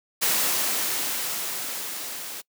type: noise with level ramp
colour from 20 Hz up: white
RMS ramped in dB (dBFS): -22 to -36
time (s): 0.21-2.42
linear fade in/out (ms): 20
effects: noise-tail reverb RT60 0.1 s tail -24 dB re dry + high-pass 200 Hz 12 dB/octave